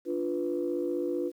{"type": "chord", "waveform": "sine", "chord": "B diminished", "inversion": "first", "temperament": "equal", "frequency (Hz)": [293.7, 349.2, 493.9], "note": ["D4", "F4", "B4"], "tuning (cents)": [0, 0, 0], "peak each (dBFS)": [-33, -30, -33], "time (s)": [0.05, 1.32], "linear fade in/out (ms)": 50, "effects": ["tanh soft clip ceiling -19 dBFS", "10-bit"]}